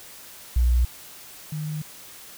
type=tone pair in turn; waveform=sine; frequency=60.6 / 153.23 Hz; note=B1 / D#3; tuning=-32 / -26 cents; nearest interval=octave + major third; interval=1606 cents; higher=second; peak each=-16 / -27 dBFS; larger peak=first; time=0.56-0.85 / 1.52-1.82 s; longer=second; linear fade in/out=5 ms; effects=white hiss -44 dBFS RMS until 2.37 s